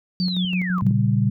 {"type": "linear sweep", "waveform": "sine", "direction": "down", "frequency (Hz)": [4699, 987.8], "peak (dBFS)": -26, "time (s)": [0.2, 0.81], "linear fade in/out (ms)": 0}
{"type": "tone with tremolo", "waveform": "sine", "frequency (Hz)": 182, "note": "F#3", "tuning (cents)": -28, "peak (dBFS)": -19, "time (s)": [0.2, 0.91], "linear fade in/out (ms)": 2, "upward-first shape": "square", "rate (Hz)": 6, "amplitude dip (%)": 40}
{"type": "chord", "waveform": "sine", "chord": "G diminished", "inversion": "first", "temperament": "equal", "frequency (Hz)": [116.54, 138.59, 196], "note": ["Bb2", "Db3", "G3"], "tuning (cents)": [0, 0, 0], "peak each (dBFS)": [-19, -22, -21], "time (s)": [0.82, 1.3], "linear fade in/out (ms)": 5}
{"effects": []}